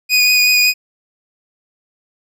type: tone with vibrato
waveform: 25% pulse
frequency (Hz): 2476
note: D#7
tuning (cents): -9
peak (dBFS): -6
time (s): 0.09-0.74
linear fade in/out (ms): 50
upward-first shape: triangle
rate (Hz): 5.4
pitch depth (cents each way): 14
effects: none